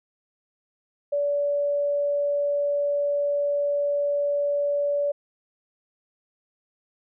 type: tone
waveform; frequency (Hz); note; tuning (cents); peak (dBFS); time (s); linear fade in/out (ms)
sine; 575; D5; -37; -21; 1.12-5.12; 10
effects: none